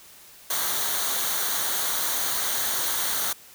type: noise with comb filter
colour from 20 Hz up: white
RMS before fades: -26 dBFS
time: 0.5-3.33 s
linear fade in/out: 5 ms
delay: 0.39 ms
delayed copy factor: -0.6
effects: white hiss -49 dBFS RMS until 3.54 s